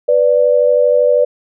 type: tone pair together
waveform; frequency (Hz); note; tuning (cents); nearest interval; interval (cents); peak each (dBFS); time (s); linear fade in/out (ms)
sine; 494.6 / 587.3; B4 / D5; +3 / 0; minor third; 297; -11; 0.08-1.25; 10
effects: none